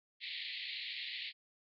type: band-pass noise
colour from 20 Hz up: white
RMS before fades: -43 dBFS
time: 0.2-1.33 s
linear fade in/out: 50 ms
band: 1900 to 4400 Hz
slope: 96 dB/octave
effects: none